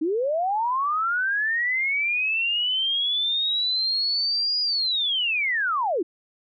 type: linear two-way sweep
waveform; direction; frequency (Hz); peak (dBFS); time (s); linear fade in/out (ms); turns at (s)
sine; up then down; 294.2 to 4925 to 294.2; -21; 0.01-6.03; 10; 4.61
effects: none